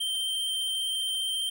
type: tone with vibrato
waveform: square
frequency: 3136 Hz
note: G7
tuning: in tune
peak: -28 dBFS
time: 0-1.5 s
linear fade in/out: 10 ms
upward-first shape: triangle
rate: 15 Hz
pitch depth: 15 cents each way
effects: none